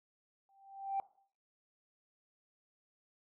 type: tone with exponential growth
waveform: sine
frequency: 784 Hz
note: G5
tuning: in tune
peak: -29 dBFS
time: 0.49-1 s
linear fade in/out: 1 ms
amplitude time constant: 110 ms
effects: noise-tail reverb RT60 0.5 s tail -18 dB re dry + tanh soft clip ceiling -27 dBFS